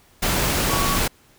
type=tone in noise; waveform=sine; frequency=1124 Hz; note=C#6; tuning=24 cents sharp; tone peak=-25 dBFS; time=0.69-0.98 s; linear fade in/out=10 ms; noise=pink; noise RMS=-21 dBFS; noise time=0.22-1.08 s; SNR=-7 dB; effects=pink hiss -55 dBFS RMS until 1.38 s